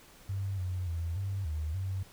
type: tone with pitch steps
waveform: sine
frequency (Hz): 97.7 / 91.3 / 83.7 / 97.6 / 77.3 / 95.1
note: G2 / F#2 / E2 / G2 / D#2 / F#2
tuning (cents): -5 / -23 / +27 / -7 / -11 / +48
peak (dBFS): -31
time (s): 0.29-2.03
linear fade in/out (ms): 5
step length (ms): 290
effects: pink hiss -56 dBFS RMS until 2.12 s